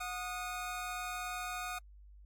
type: tone pair together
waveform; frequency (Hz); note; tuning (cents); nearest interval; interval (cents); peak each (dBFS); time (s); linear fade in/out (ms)
25% pulse; 727 / 1238.3; F#5 / D#6; -31 / -9; major sixth; 922; -37 / -37; 0-1.79; 10
effects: added 50 Hz sine -53 dBFS peak until 2.25 s + AAC 64 kbps